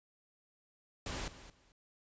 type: noise with echo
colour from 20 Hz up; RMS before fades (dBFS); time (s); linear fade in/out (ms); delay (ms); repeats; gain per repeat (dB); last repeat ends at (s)
pink; -40; 1.06-1.28; 2; 220; 2; -14; 1.72
effects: resampled to 16000 Hz